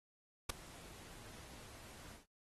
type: noise with ADSR envelope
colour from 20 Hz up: pink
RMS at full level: -33 dBFS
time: 0.49-2.26 s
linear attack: 9 ms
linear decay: 8 ms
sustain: -23 dB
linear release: 140 ms
effects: noise-tail reverb RT60 0.1 s tail -25 dB re dry + AAC 32 kbps